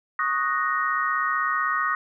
sine chord, D# minor seventh, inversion third, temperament equal, 1108.7 / 1244.5 / 1480 / 1864.7 Hz, C#6 / D#6 / F#6 / A#6, 0 / 0 / 0 / 0 cents, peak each -28 / -25 / -30 / -27 dBFS, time 0.19-1.95 s, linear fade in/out 2 ms, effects none

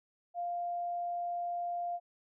sine tone, 698.5 Hz, F5, in tune, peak -33 dBFS, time 0.34-2 s, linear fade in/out 50 ms, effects none

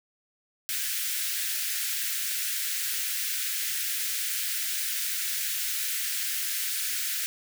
white high-pass noise, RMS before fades -30 dBFS, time 0.69-7.26 s, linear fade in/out 0 ms, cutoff 1500 Hz, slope 48 dB/octave, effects none

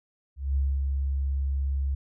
sine tone with ADSR envelope, 68.5 Hz, C#2, 20 cents flat, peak -21 dBFS, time 0.36-1.95 s, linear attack 200 ms, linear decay 230 ms, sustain -3 dB, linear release 7 ms, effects none

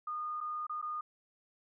sine tone with dropouts, 1224 Hz, D#6, 29 cents flat, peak -35 dBFS, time 0.07-1.01 s, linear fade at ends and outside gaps 5 ms, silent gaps 0.405-0.41 / 0.668-0.695 / 0.816-0.825 s, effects none

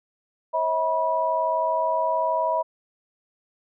sine tone cluster, 542 / 641 / 974 Hz, C#5 / E5 / B5, -39 / -49 / -24 cents, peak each -31 / -24 / -23 dBFS, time 0.53-2.63 s, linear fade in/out 20 ms, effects none

